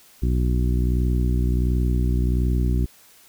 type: harmonic tone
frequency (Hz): 61.4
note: B1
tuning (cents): -9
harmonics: 1 / 2 / 3 / 4 / 5 / 6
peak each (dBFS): -19 / -25 / -29 / -31 / -33 / -35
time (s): 0.22-2.86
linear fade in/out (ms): 10
effects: white hiss -52 dBFS RMS until 3.28 s